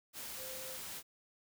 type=tone in noise; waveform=sine; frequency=521 Hz; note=C5; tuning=7 cents flat; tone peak=-49 dBFS; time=0.36-0.78 s; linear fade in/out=50 ms; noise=white; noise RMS=-45 dBFS; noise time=0.13-1.03 s; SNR=-7 dB; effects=none